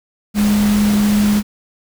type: tone in noise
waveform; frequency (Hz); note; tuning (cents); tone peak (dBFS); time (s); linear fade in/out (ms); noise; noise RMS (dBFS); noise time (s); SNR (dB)
sine; 207.7; G#3; 0; -11; 0.34-1.43; 50; pink; -24; 0.34-1.43; +10
effects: none